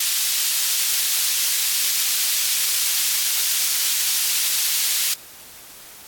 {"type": "high-pass noise", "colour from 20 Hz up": "pink", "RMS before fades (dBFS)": -21, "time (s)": [0, 5.14], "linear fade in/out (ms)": 5, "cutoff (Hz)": 3700, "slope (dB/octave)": 12, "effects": ["white hiss -42 dBFS RMS until 6.07 s", "AAC 64 kbps"]}